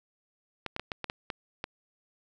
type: clicks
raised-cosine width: 0.3 ms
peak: -17 dBFS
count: 8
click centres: 0.663 / 0.764 / 0.796 / 0.918 / 1.043 / 1.099 / 1.302 / 1.641 s
effects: none

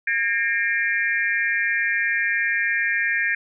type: tone cluster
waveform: sine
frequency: 1624 / 1827 / 2138 / 2375 Hz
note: G#6 / A#6 / C7 / D7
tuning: -39 / -35 / +37 / +19 cents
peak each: -24 / -23 / -29 / -26 dBFS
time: 0.07-3.35 s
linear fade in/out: 5 ms
effects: none

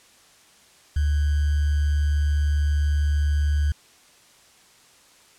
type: tone with sample-and-hold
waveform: sine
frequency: 73.5 Hz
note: D2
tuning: 2 cents sharp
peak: -18 dBFS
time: 0.96-3.72 s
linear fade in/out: 5 ms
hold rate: 1575 Hz
effects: white hiss -54 dBFS RMS until 5.38 s + low-pass 9000 Hz 12 dB/octave

